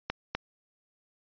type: clicks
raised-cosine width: 0.3 ms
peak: -13 dBFS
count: 2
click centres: 0.1 / 0.35 s
effects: resampled to 11025 Hz